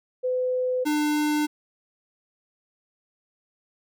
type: tone pair in turn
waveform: sine / square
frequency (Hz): 506 / 299.8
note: B4 / D4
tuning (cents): +42 / +36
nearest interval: major sixth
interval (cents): 906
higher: first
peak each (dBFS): -22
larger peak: neither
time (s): 0.23-0.85 / 0.85-1.47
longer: neither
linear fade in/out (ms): 20
effects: none